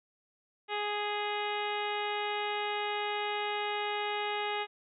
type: harmonic tone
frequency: 415.3 Hz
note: G#4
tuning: in tune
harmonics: 1 / 2 / 3 / 4 / 5 / 6 / 7 / 8 / 9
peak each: -37 / -35 / -41 / -43 / -40 / -43 / -42 / -47 / -46 dBFS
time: 0.68-4.67 s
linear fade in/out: 50 ms
effects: none